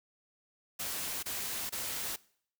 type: noise bursts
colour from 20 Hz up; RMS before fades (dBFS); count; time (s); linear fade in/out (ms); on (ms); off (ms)
white; -37; 3; 0.79-2.162; 10; 440; 26
effects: noise-tail reverb RT60 0.6 s tail -22 dB re dry